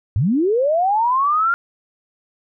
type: linear sweep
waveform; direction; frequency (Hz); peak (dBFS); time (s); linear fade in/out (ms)
sine; up; 85.2 to 1412; -14; 0.16-1.54; 0
effects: none